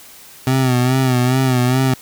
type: tone with vibrato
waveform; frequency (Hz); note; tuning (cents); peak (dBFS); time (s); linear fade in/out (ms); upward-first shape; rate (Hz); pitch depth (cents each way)
25% pulse; 128; C3; -38; -9; 0.47-1.94; 2; sine; 2.4; 62
effects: white hiss -41 dBFS RMS until 2.01 s